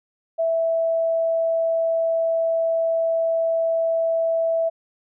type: tone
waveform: sine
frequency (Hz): 658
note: E5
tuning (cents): -3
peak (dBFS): -18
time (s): 0.38-4.7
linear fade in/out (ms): 20
effects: none